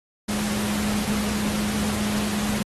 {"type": "tone in noise", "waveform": "sine", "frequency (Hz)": 209, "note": "G#3", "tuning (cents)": 11, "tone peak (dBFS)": -24, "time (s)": [0.28, 2.63], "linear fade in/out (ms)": 10, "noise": "pink", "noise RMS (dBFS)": -29, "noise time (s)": [0.28, 2.63], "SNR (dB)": 2, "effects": ["high-pass 60 Hz 12 dB/octave", "AAC 32 kbps"]}